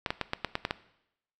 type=clicks; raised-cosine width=0.3 ms; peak=-12 dBFS; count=8; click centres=0.062 / 0.105 / 0.213 / 0.334 / 0.447 / 0.554 / 0.651 / 0.709 s; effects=noise-tail reverb RT60 0.8 s tail -17 dB re dry